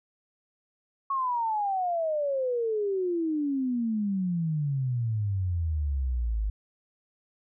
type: exponential sweep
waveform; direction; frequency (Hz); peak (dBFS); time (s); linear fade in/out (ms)
sine; down; 1108.7 to 50.4; -25; 1.1-6.5; 5
effects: none